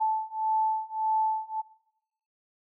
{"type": "beating tone pair", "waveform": "sine", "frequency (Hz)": [874, 875.7], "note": ["A5", "A5"], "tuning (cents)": [-12, -8], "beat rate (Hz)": 1.7, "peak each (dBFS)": -28, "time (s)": [0, 1.62], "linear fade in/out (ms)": 20, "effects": ["noise-tail reverb RT60 0.8 s tail -19 dB re dry"]}